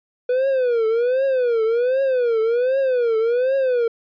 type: tone with vibrato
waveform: triangle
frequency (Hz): 490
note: B4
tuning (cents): -14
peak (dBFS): -14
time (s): 0.29-3.88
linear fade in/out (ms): 5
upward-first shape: triangle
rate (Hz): 1.3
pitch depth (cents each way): 200
effects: resampled to 11025 Hz